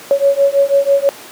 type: beating tone pair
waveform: sine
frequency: 554.4 / 560.5 Hz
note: C#5 / C#5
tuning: 0 / +19 cents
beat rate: 6.1 Hz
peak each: -12 dBFS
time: 0.11-1.09 s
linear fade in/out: 0 ms
effects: pink hiss -34 dBFS RMS until 1.31 s + high-pass 300 Hz 12 dB/octave